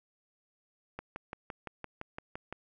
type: click train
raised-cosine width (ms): 0.5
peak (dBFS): -24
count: 10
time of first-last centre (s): 0.99-2.526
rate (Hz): 5.86
effects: none